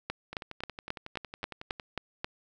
two click trains, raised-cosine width 0.3 ms, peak -16 / -24 dBFS, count 9 / 17, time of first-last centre 0.1-2.245 / 0.33-1.798 s, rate 3.73 / 10.9 Hz, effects none

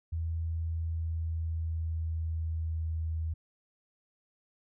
sine tone with pitch glide, 82 to 80.5 Hz, E2 to E2, -9 to -41 cents, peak -30 dBFS, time 0.12-3.34 s, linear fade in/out 10 ms, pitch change -32 cents, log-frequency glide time 0.48-3.06 s, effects none

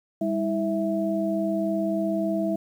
sine tone cluster, 200.1 / 323.4 / 658 Hz, G3 / E4 / E5, +36 / -33 / -3 cents, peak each -27 dBFS, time 0.21-2.56 s, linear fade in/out 5 ms, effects 9-bit

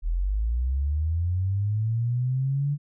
sine linear sweep, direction up, 38.45 to 146.7 Hz, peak -22 dBFS, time 0.02-2.78 s, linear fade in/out 50 ms, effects none

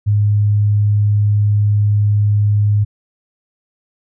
sine tone, 103.83 Hz, G#2, in tune, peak -10 dBFS, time 0.06-2.85 s, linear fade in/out 20 ms, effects none

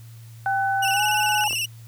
sine tone, 1500 Hz, F#6, 23 cents sharp, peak -25 dBFS, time 0.46-1.44 s, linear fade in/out 0 ms
sine tone with pitch glide, 784 to 840.3 Hz, G5 to G#5, 0 to +20 cents, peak -21 dBFS, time 0.46-1.48 s, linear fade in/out 2 ms, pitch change +120 cents, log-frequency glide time 0.93-1.03 s
sawtooth tone with vibrato, 2794 Hz, F7, in tune, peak -20 dBFS, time 0.82-1.66 s, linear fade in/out 10 ms, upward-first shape square, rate 17 Hz, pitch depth 61 cents each way
clicks, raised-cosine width 1 ms, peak -23 dBFS, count 2, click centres 1.509 / 1.531 s
effects added 114 Hz sine -40 dBFS peak until 1.87 s + white hiss -54 dBFS RMS until 1.87 s

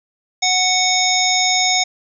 harmonic tone with a mistuned harmonic, 740 Hz, F#5, in tune, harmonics 1 / 3 / 5 / 7 / 9, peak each -20 / -20 / -20 / -20 / -20 dBFS, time 0.42-1.84 s, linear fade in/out 10 ms, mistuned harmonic 7, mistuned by +46 cents, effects none

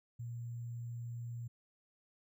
sine tone with sample-and-hold, 118.5 Hz, A#2, 29 cents sharp, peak -40 dBFS, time 0.19-1.48 s, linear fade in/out 10 ms, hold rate 7350 Hz, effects none

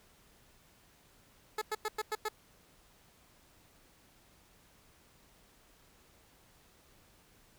15% pulse tone bursts, 429.5 Hz, A4, 42 cents flat, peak -26 dBFS, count 6, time 1.58-2.286 s, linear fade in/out 5 ms, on 36 ms, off 98 ms, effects pink hiss -64 dBFS RMS until 7.58 s

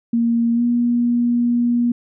sine tone with pitch glide, 233.1 to 239.5 Hz, A#3 to A#3, 0 to +47 cents, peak -14 dBFS, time 0.13-1.92 s, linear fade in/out 5 ms, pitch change +47 cents, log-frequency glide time 0.54-0.62 s, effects none

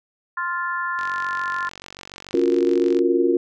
harmonic tone, 349.2 Hz, F4, in tune, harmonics 3 / 4 / 5, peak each -26 / -27 / -28 dBFS, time 0.37-1.69 s, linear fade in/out 5 ms
click train, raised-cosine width 0.2 ms, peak -19 dBFS, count 95, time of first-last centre 0.99-2.99 s, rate 47 Hz
sine chord, Gb major seventh, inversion second, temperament equal, 277.2 / 349.2 / 370 / 466.2 Hz, Db4 / F4 / Gb4 / Bb4, 0 / 0 / 0 / 0 cents, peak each -23 / -18 / -23 / -23 dBFS, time 2.34-3.37 s, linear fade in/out 2 ms
effects none

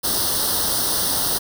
white noise with comb filter, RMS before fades -21 dBFS, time 0.03-1.39 s, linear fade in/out 20 ms, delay 0.21 ms, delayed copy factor +0.9, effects none

